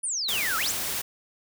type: exponential two-way sweep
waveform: sine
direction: down then up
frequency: 10100 to 1255 to 8870 Hz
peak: -26 dBFS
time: 0.03-0.72 s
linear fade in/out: 10 ms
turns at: 0.57 s
type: noise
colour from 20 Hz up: white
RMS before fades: -30 dBFS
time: 0.28-1.02 s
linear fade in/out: 10 ms
effects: none